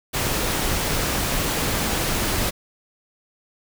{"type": "noise", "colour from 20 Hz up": "pink", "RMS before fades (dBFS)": -23, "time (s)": [0.13, 2.51], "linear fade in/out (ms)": 20, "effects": []}